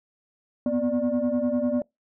sine tone cluster, 242.6 / 252.6 / 589 Hz, B3 / B3 / D5, -31 / +39 / +5 cents, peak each -24 / -25 / -25 dBFS, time 0.66-1.82 s, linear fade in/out 2 ms, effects noise-tail reverb RT60 0.2 s tail -26 dB re dry + tanh soft clip ceiling -17 dBFS

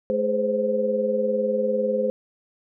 sine tone cluster, 214.4 / 416.2 / 514 / 534 Hz, A3 / G#4 / C5 / C5, -45 / +4 / -31 / +35 cents, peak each -28 / -28 / -22 / -30 dBFS, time 0.1-2.1 s, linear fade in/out 0 ms, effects none

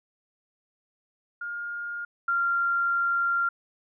sine tone pair in turn, 1415 / 1385.9 Hz, F6 / F6, +22 / -14 cents, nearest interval unison, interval 36 cents, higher first, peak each -31 / -22 dBFS, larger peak second, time 1.41-2.05 / 2.28-3.49 s, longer second, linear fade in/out 5 ms, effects none

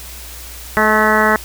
harmonic tone with a mistuned harmonic, 215.9 Hz, A3, 33 cents flat, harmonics 1 / 2 / 3 / 4 / 5 / 6 / 7 / 8 / 9, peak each -19 / -19 / -19 / -19 / -19 / -19 / -19 / -19 / -19 dBFS, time 0.77-1.36 s, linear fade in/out 0 ms, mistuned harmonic 3, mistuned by -19 cents, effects added 60 Hz sine -34 dBFS peak until 1.44 s + white hiss -34 dBFS RMS until 1.44 s

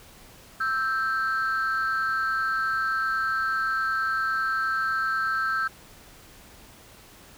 sine tone pair together, 1318.5 / 1568 Hz, E6 / G6, 0 / 0 cents, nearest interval minor third, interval 300 cents, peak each -24 dBFS, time 0.6-5.68 s, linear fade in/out 10 ms, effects tanh soft clip ceiling -20 dBFS + pink hiss -50 dBFS RMS until 7.37 s

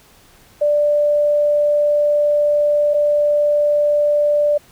sine tone pair in turn, 589 / 589 Hz, D5 / D5, +5 / +5 cents, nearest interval unison, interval 0 cents, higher neither, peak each -12 dBFS, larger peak neither, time 0.61-2.94 / 2.94-4.58 s, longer first, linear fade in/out 10 ms, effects pink hiss -49 dBFS RMS until 4.71 s

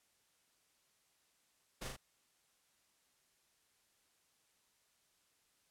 pink noise with echo, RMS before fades -44 dBFS, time 1.81-1.89 s, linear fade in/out 10 ms, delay 38 ms, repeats 2, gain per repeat -3 dB, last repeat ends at 1.966 s, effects white hiss -75 dBFS RMS until 5.7 s + low-pass 11000 Hz 12 dB/octave

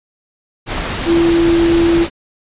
sine tone in noise, 337 Hz, E4, 38 cents sharp, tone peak -9 dBFS, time 1.05-2.07 s, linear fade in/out 50 ms, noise pink, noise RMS -20 dBFS, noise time 0.66-2.1 s, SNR +8 dB, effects resampled to 8000 Hz

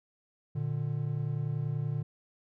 triangle tone pair together, 118.43 / 148.9 Hz, A#2 / D3, +28 / +24 cents, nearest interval major third, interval 396 cents, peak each -31 / -30 dBFS, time 0.55-2.03 s, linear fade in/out 10 ms, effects none

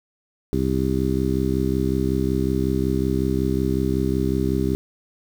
harmonic tone, 65.41 Hz, C2, in tune, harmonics 1 / 2 / 3 / 4 / 5 / 6, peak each -26 / -26 / -26 / -26 / -26 / -26 dBFS, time 0.53-4.75 s, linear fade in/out 0 ms, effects 7-bit

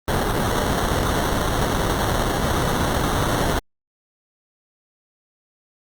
pink noise with sample-and-hold, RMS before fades -21 dBFS, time 0.08-3.59 s, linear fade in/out 0 ms, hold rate 2450 Hz, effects Opus 32 kbps

